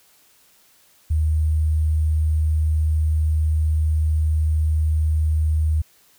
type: tone with sample-and-hold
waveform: sine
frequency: 77.78 Hz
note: D#2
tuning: in tune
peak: -16 dBFS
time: 1.1-5.82 s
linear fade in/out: 10 ms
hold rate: 8820 Hz
effects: white hiss -56 dBFS RMS until 6.18 s